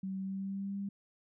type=tone with pitch glide; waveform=sine; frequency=191.3 to 198.85 Hz; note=G3 to G3; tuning=-42 to +25 cents; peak=-35 dBFS; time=0.03-0.89 s; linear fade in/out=5 ms; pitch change=+67 cents; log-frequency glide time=0.19-0.78 s; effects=none